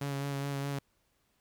sawtooth tone with vibrato, 140 Hz, C#3, 18 cents sharp, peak -29 dBFS, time 0.01-0.79 s, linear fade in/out 5 ms, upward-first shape sine, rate 4.8 Hz, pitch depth 20 cents each way, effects pink hiss -74 dBFS RMS until 1.4 s

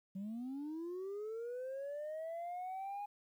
sine linear sweep, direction up, 186.3 to 827 Hz, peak -38 dBFS, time 0.15-3.06 s, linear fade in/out 10 ms, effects tanh soft clip ceiling -39 dBFS + 12-bit

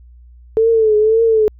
sine tone with vibrato, 440 Hz, A4, in tune, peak -9 dBFS, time 0.57-1.48 s, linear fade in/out 0 ms, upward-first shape triangle, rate 1.9 Hz, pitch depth 79 cents each way, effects added 60 Hz sine -39 dBFS peak until 1.59 s

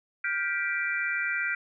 sine chord, G dominant seventh, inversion third, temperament just, 1411.2 / 1568 / 1960 / 2352 Hz, F6 / G6 / B6 / D7, +18 / 0 / -14 / +2 cents, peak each -32 dBFS, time 0.24-1.55 s, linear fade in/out 5 ms, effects none

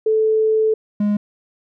sine / triangle tone pair in turn, 437.3 / 207 Hz, A4 / G#3, -11 / -5 cents, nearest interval octave + minor second, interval 1294 cents, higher first, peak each -13 dBFS, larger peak neither, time 0.06-0.74 / 1-1.17 s, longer first, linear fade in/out 5 ms, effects none

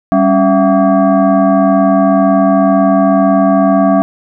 sine tone with frequency modulation, 195.5 Hz, G3, 4 cents flat, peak -6 dBFS, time 0.12-4.02 s, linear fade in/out 0 ms, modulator 473 Hz, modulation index 1.5, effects none

